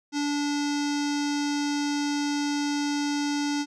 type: tone with low-pass filter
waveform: square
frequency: 290 Hz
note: D4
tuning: 22 cents flat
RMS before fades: -27 dBFS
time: 0.12-3.66 s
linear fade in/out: 50 ms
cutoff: 5900 Hz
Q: 3.1
effects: none